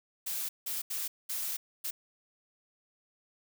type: noise bursts at uneven times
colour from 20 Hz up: blue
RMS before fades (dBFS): -35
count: 5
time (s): 0.26-0.49 / 0.66-0.82 / 0.9-1.08 / 1.29-1.57 / 1.84-1.91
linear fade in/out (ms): 10
effects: none